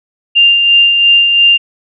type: tone with tremolo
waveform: sine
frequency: 2794 Hz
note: F7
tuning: in tune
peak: -3 dBFS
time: 0.35-1.58 s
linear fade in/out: 20 ms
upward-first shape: sine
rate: 2.9 Hz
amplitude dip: 40%
effects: none